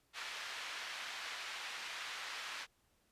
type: band-pass noise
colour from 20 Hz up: pink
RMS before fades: -45 dBFS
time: 0.13-2.67 s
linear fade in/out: 50 ms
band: 1400 to 4000 Hz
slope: 12 dB/octave
effects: pink hiss -75 dBFS RMS until 3.11 s + resampled to 32000 Hz